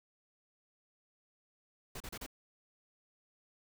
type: noise bursts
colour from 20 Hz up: pink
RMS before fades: -44 dBFS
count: 4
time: 1.95-2.264 s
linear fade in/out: 5 ms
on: 53 ms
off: 34 ms
effects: none